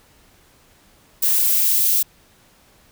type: noise with high-pass filter sweep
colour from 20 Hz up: violet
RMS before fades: -17 dBFS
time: 1.22-2.03 s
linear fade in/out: 10 ms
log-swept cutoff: 1200 to 3300 Hz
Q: 1.1
effects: pink hiss -54 dBFS RMS until 2.91 s